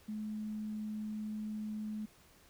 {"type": "tone", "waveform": "sine", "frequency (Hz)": 213.8, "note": "A3", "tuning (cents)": -49, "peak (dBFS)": -37, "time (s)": [0.08, 2.06], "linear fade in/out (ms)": 10, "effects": ["pink hiss -63 dBFS RMS until 2.49 s"]}